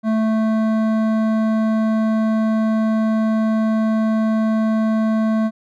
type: tone with hard clipping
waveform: sine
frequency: 220 Hz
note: A3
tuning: in tune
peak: -17 dBFS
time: 0.03-5.51 s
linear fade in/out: 50 ms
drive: 12 dB
effects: none